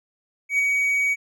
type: tone with ADSR envelope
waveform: triangle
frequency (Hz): 2258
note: C#7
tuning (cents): +31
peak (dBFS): -14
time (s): 0.49-1.16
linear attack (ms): 100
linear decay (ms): 6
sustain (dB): -3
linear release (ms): 36
effects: none